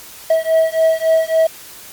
triangle beating tone pair, 644 / 647.6 Hz, E5 / E5, -41 / -31 cents, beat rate 3.6 Hz, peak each -13 dBFS, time 0.3-1.47 s, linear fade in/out 5 ms, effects white hiss -37 dBFS RMS until 1.92 s + Opus 48 kbps

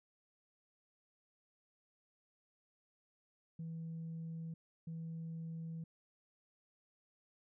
sine tone bursts at uneven times, 163.6 Hz, E3, 13 cents flat, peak -40 dBFS, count 2, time 3.59-4.54 / 4.87-5.84 s, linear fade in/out 5 ms, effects tanh soft clip ceiling -39 dBFS

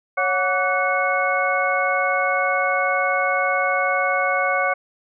sine tone cluster, 555 / 733 / 1149 / 1488 / 2188 Hz, C#5 / F#5 / D6 / F#6 / C#7, +2 / -16 / -38 / +9 / -23 cents, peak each -24 dBFS, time 0.17-4.74 s, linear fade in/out 10 ms, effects none

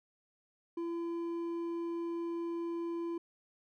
sine tone with hard clipping, 338.1 Hz, E4, 44 cents sharp, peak -36 dBFS, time 0.77-3.18 s, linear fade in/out 5 ms, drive 5 dB, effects none

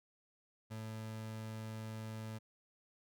30% pulse tone, 110 Hz, A2, in tune, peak -40 dBFS, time 0.7-2.39 s, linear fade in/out 20 ms, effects none

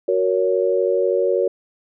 sine chord, F# major, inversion none, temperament equal with one note detuned, 370 / 466.2 / 558.5 Hz, F#4 / A#4 / C#5, 0 / 0 / +13 cents, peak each -20 dBFS, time 0.08-1.48 s, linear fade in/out 5 ms, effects none

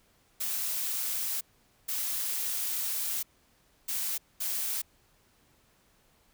blue noise bursts at uneven times, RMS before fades -32 dBFS, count 4, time 0.4-1.41 / 1.88-3.23 / 3.88-4.18 / 4.4-4.82 s, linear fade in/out 10 ms, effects pink hiss -66 dBFS RMS until 6.33 s

